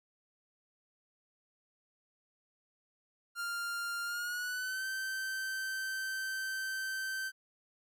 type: tone with pitch glide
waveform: 45% pulse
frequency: 1396.9 to 1550 Hz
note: F6 to G6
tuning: 0 to -20 cents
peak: -35 dBFS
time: 3.35-7.32 s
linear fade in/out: 50 ms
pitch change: +180 cents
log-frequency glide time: 4.04-4.86 s
effects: none